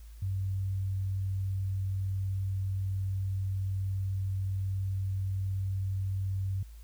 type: tone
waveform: sine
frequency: 96.2 Hz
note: G2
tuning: 32 cents flat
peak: -29 dBFS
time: 0.22-6.63 s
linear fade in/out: 5 ms
effects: added 55 Hz sine -45 dBFS peak until 6.83 s + white hiss -63 dBFS RMS until 6.83 s